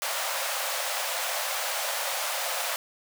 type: high-pass noise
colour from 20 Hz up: pink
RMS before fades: -30 dBFS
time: 0.02-2.76 s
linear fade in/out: 0 ms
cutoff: 520 Hz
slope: 96 dB/octave
effects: none